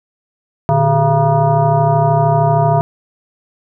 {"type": "tone with frequency modulation", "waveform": "sine", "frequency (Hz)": 417, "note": "G#4", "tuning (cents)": 7, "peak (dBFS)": -9, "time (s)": [0.69, 2.81], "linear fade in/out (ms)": 0, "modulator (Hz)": 267, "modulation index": 2, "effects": []}